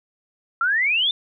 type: exponential sweep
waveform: sine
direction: up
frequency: 1332 to 3625 Hz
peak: -17 dBFS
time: 0.61-1.11 s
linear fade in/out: 2 ms
effects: none